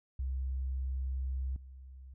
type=tone with level steps; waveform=sine; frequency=65.5 Hz; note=C2; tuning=2 cents sharp; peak=-32 / -47 dBFS; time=0.19-2.14 s; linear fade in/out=5 ms; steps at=1.56 s; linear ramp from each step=2 ms; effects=none